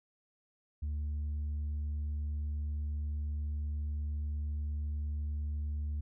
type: tone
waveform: sine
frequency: 74.3 Hz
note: D2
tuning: 21 cents sharp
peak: -30 dBFS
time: 0.82-6.01 s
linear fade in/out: 10 ms
effects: tanh soft clip ceiling -32 dBFS